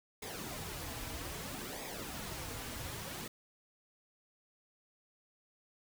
pink noise with flanger, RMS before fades -43 dBFS, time 0.22-3.28 s, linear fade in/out 5 ms, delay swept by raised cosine 0.68 to 5.58 ms, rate 0.62 Hz, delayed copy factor -0.65, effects none

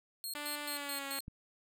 15% pulse tone bursts, 4253 Hz, C8, 27 cents sharp, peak -32 dBFS, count 5, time 0.24-1.205 s, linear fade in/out 0 ms, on 97 ms, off 120 ms
5% pulse tone with pitch glide, 293.7 to 275.6 Hz, D4 to C#4, 0 to -10 cents, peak -28 dBFS, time 0.35-1.19 s, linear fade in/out 2 ms, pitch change -110 cents, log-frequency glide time 0.64-1.07 s
click, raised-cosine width 5 ms, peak -32 dBFS, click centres 1.281 s
effects none

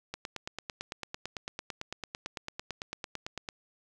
click train, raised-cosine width 0.2 ms, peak -19 dBFS, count 31, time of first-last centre 0.14-3.488 s, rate 8.96 Hz, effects none

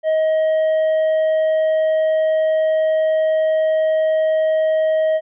triangle tone, 631 Hz, D#5, 24 cents sharp, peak -12 dBFS, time 0.03-5.21 s, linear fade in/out 50 ms, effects resampled to 8000 Hz

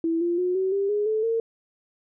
sine tone with pitch steps, 329.6 / 345.2 / 361.5 / 378.6 / 396.5 / 415.3 / 434.9 / 455.5 Hz, E4 / F4 / F#4 / F#4 / G4 / G#4 / A4 / A#4, 0 / -20 / -40 / +40 / +20 / 0 / -20 / -40 cents, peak -21 dBFS, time 0.04-1.4 s, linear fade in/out 2 ms, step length 170 ms, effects none

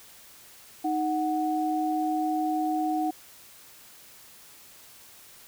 sine tone pair together, 311.1 / 740 Hz, D#4 / F#5, 0 / 0 cents, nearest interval octave + minor third, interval 1500 cents, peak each -27 dBFS, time 0.84-3.11 s, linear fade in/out 10 ms, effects white hiss -51 dBFS RMS until 5.47 s

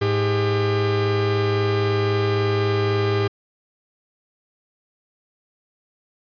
45% pulse tone pair together, 105.95 / 400 Hz, G#2 / G4, +35 / +35 cents, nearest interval octave + major seventh, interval 2300 cents, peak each -21 dBFS, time 0.01-3.28 s, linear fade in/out 10 ms, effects resampled to 11025 Hz

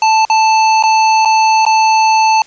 square tone with dropouts, 880 Hz, A5, in tune, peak -8 dBFS, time 0.02-2.42 s, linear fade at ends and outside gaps 2 ms, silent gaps 0.251-0.299 / 0.826-0.836 / 1.25-1.256 / 1.652-1.664 s, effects white hiss -42 dBFS RMS until 2.46 s + resampled to 16000 Hz

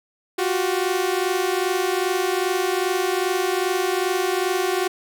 sawtooth tone pair together, 357.5 / 380 Hz, F4 / F#4, +41 / +46 cents, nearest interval minor second, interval 105 cents, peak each -19 dBFS, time 0.38-4.88 s, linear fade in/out 10 ms, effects none

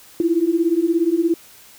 sine beating tone pair, 324.4 / 341.4 Hz, E4 / F4, -28 / -39 cents, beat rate 17 Hz, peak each -19 / -17 dBFS, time 0.2-1.34 s, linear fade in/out 2 ms, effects white hiss -46 dBFS RMS until 1.78 s

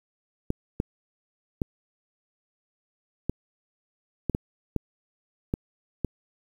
clicks, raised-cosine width 3 ms, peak -12 dBFS, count 9, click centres 0.504 / 0.801 / 1.618 / 3.296 / 4.297 / 4.349 / 4.763 / 5.539 / 6.047 s, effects 8-bit

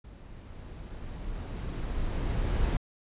brown noise with level ramp, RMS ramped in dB -47 to -26 dBFS, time 0.04-2.77 s, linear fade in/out 5 ms, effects resampled to 8000 Hz

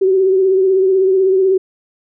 sine tone with vibrato, 380 Hz, F#4, 46 cents sharp, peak -9 dBFS, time 0.01-1.58 s, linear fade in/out 10 ms, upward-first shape triangle, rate 16 Hz, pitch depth 50 cents each way, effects none

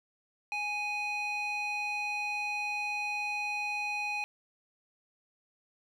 square tone with band-pass filter, 830.6 Hz, G#5, in tune, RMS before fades -34 dBFS, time 0.52-4.24 s, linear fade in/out 0 ms, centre 2200 Hz, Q 2.7, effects none

